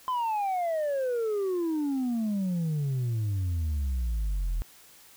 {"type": "exponential sweep", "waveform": "sine", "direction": "down", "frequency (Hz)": [1035, 39.48], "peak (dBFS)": -23, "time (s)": [0.08, 4.62], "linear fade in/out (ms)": 0, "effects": ["tanh soft clip ceiling -25 dBFS", "white hiss -54 dBFS RMS until 5.16 s"]}